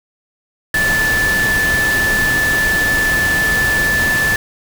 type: tone in noise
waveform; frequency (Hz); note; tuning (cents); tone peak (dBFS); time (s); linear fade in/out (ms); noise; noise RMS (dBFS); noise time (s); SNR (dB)
sine; 1747; A6; -13; -13; 0.74-4.36; 2; pink; -21; 0.74-4.36; +5
effects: none